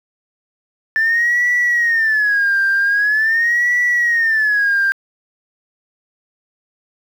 sine tone with vibrato, 1760 Hz, A6, in tune, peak -11 dBFS, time 0.96-4.92 s, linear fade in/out 0 ms, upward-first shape sine, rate 0.44 Hz, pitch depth 180 cents each way, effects tanh soft clip ceiling -9 dBFS + 7-bit

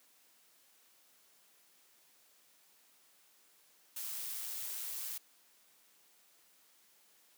blue noise with amplitude modulation, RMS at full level -40 dBFS, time 3.96-5.18 s, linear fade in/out 5 ms, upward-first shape sine, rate 115 Hz, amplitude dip 30%, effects white hiss -67 dBFS RMS until 7.37 s + high-pass 200 Hz 12 dB/octave

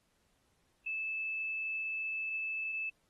sine tone, 2622 Hz, E7, 10 cents flat, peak -34 dBFS, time 0.86-2.9 s, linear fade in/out 10 ms, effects pink hiss -75 dBFS RMS until 3.09 s + AAC 32 kbps

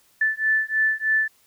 sine beating tone pair, 1753 / 1756.2 Hz, A6 / A6, -7 / -4 cents, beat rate 3.2 Hz, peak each -22 / -22 dBFS, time 0.21-1.28 s, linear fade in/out 5 ms, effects white hiss -60 dBFS RMS until 1.46 s

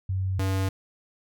sine / square tone pair in turn, 94.6 / 95.7 Hz, F#2 / G2, +39 / -41 cents, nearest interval unison, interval 20 cents, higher second, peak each -24 dBFS, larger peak neither, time 0.09-0.39 / 0.39-0.69 s, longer neither, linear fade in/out 5 ms, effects none

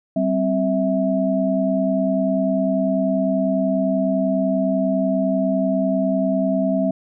sine tone cluster, 192.5 / 262.6 / 651 Hz, G3 / C4 / E5, -31 / +6 / -22 cents, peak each -21 dBFS, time 0.16-6.91 s, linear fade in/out 5 ms, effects none

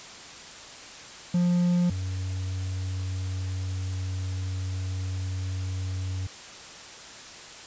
triangle tone pair in turn, 176.2 / 93.34 Hz, F3 / F#2, +16 / +16 cents, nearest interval major seventh, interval 1100 cents, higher first, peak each -18 / -26 dBFS, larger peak first, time 1.34-1.9 / 1.9-6.27 s, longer second, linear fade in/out 5 ms, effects white hiss -43 dBFS RMS until 7.66 s + resampled to 16000 Hz

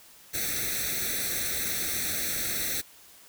white noise with comb filter, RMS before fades -30 dBFS, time 0.33-2.82 s, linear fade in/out 20 ms, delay 0.5 ms, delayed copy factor +1, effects white hiss -53 dBFS RMS until 3.28 s

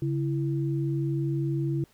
sine tone pair together, 139.96 / 332.5 Hz, C#3 / E4, +17 / +15 cents, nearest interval octave + minor third, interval 1498 cents, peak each -26 / -30 dBFS, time 0.02-1.84 s, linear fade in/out 2 ms, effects pink hiss -62 dBFS RMS until 1.93 s

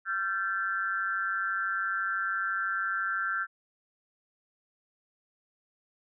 sine tone cluster, 1366 / 1560 / 1746 Hz, F6 / G6 / A6, -39 / -9 / -14 cents, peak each -31 / -31 / -38 dBFS, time 0.05-3.47 s, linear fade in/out 50 ms, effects none

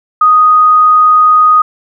sine tone, 1244.5 Hz, D#6, in tune, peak -3 dBFS, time 0.21-1.62 s, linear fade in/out 5 ms, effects none

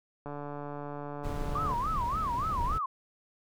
click train, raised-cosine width 1 ms, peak -26 dBFS, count 215, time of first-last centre 0.26-1.736 s, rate 145 Hz
brown noise, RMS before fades -35 dBFS, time 1.23-2.79 s, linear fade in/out 20 ms
sine tone with vibrato, 1108.7 Hz, C#6, in tune, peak -29 dBFS, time 1.55-2.86 s, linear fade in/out 5 ms, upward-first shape sine, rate 3.5 Hz, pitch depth 290 cents each way
effects none

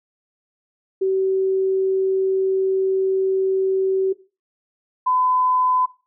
sine tone pair in turn, 381.9 / 1010.8 Hz, G4 / B5, -45 / +40 cents, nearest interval octave + perfect fourth, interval 1685 cents, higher second, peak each -16 dBFS, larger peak neither, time 1.01-4.13 / 5.06-5.86 s, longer first, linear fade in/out 10 ms, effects noise-tail reverb RT60 0.3 s tail -17 dB re dry

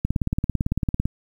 click train, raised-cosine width 5 ms, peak -9 dBFS, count 19, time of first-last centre 0.05-1.056 s, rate 17.9 Hz, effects 8-bit

